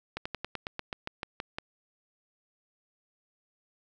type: slowing click train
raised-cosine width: 0.3 ms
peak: -18 dBFS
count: 12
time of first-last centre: 0.17-1.585 s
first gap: 85 ms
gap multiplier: 1.08
effects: none